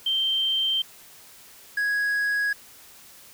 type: tone pair in turn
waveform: sine / triangle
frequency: 3136 / 1661.2 Hz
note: G7 / G#6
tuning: 0 / 0 cents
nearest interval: major seventh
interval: 1100 cents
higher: first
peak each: -21 / -20 dBFS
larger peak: second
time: 0.06-0.82 / 1.77-2.53 s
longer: neither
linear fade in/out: 5 ms
effects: white hiss -49 dBFS RMS until 3.33 s